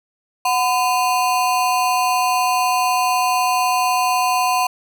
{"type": "ring-modulated tone", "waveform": "square", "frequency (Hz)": 874, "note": "A5", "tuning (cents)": -12, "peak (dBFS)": -13, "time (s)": [0.45, 4.67], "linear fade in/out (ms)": 5, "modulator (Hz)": 138, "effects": []}